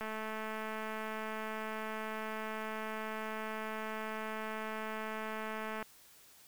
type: click train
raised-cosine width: 0.5 ms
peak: -26 dBFS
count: 1269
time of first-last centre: 0.01-5.827 s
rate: 218 Hz
effects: white hiss -60 dBFS RMS until 6.47 s